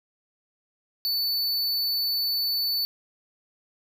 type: tone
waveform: square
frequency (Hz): 4490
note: C#8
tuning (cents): +21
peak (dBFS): -24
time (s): 1.05-2.85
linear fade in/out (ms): 0
effects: none